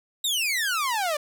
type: exponential sweep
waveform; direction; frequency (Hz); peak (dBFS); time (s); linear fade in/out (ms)
sawtooth; down; 3863 to 575; -20; 0.24-1.17; 5
effects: none